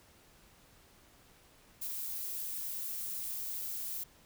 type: noise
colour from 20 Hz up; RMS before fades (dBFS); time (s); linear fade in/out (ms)
violet; -39; 1.81-4.04; 10
effects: pink hiss -62 dBFS RMS until 4.25 s